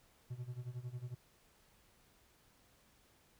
triangle tone with tremolo, 123.47 Hz, B2, in tune, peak -37 dBFS, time 0.3-1.15 s, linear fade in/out 10 ms, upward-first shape sine, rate 11 Hz, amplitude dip 85%, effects pink hiss -69 dBFS RMS until 3.39 s

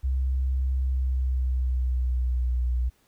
sine tone with pitch glide, 65.41 to 61.38 Hz, C2 to B1, 0 to -10 cents, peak -21 dBFS, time 0.03-2.9 s, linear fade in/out 20 ms, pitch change -110 cents, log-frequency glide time 0.77-2.61 s, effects tanh soft clip ceiling -18 dBFS + pink hiss -65 dBFS RMS until 3.07 s

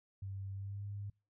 sine tone with pitch glide, 97.5 to 101.29 Hz, G2 to G#2, -9 to -43 cents, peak -40 dBFS, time 0.22-1.1 s, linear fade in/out 5 ms, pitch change +66 cents, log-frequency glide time 0.54-0.84 s, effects noise-tail reverb RT60 0.3 s tail -26 dB re dry

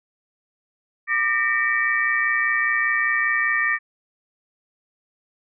sine tone cluster, 1193 / 1824 / 1949 / 2302 Hz, D6 / A#6 / B6 / D7, +27 / -38 / -23 / -35 cents, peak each -27 / -20 / -27 / -26 dBFS, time 1.07-3.79 s, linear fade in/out 50 ms, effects none

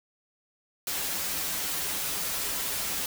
white noise with comb filter, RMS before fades -31 dBFS, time 0.87-3.06 s, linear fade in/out 2 ms, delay 8.5 ms, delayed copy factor -0.7, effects none

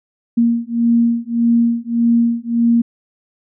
sine beating tone pair, 233.1 / 234.8 Hz, A#3 / A#3, 0 / +13 cents, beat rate 1.7 Hz, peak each -15 dBFS, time 0.37-2.82 s, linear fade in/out 10 ms, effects none

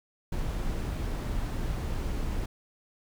brown noise, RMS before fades -31 dBFS, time 0.32-2.46 s, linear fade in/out 5 ms, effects none

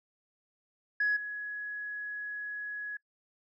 sine tone with level steps, 1679 Hz, G#6, 18 cents sharp, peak -24 / -35 dBFS, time 1-2.97 s, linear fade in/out 5 ms, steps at 1.16 s, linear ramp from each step 10 ms, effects noise-tail reverb RT60 0.1 s tail -24 dB re dry + tanh soft clip ceiling -21 dBFS

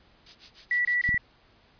violet noise with tremolo, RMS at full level -33 dBFS, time 0.26-1.13 s, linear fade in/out 5 ms, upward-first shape sine, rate 6.6 Hz, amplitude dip 100%
sine tone bursts, 1953 Hz, B6, 20 cents flat, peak -22 dBFS, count 3, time 0.71-1.178 s, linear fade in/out 2 ms, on 140 ms, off 24 ms
clicks, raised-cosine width 5 ms, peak -20 / -24 dBFS, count 2, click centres 1.091 / 1.144 s
effects pink hiss -60 dBFS RMS until 1.79 s + resampled to 11025 Hz

